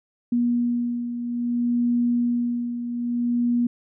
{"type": "beating tone pair", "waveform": "sine", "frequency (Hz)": [240, 240.6], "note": ["B3", "B3"], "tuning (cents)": [-49, -45], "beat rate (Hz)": 0.6, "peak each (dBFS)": [-21, -28], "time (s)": [0.32, 3.67], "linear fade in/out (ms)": 5, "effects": []}